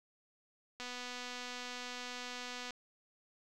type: click train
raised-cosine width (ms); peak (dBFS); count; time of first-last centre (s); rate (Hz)
0.2; -27; 472; 0.8-2.707; 247
effects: none